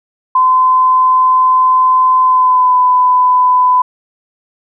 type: tone with pitch glide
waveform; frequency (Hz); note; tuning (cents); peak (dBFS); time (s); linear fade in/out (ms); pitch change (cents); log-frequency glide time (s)
sine; 1025 to 1002.7; C6 to B5; -36 to +26; -6; 0.35-3.82; 5; -38; 2.22-2.77
effects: none